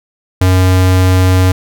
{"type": "tone", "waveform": "square", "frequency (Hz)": 92.5, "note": "F#2", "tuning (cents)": 0, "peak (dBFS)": -7, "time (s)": [0.41, 1.52], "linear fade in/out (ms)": 5, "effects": []}